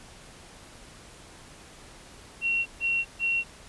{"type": "tone bursts", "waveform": "sine", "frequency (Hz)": 2734, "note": "F7", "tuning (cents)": -37, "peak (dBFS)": -23, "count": 3, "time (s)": [2.41, 3.44], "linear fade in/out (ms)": 50, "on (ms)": 250, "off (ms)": 140, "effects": ["pink hiss -49 dBFS RMS until 3.68 s", "resampled to 24000 Hz"]}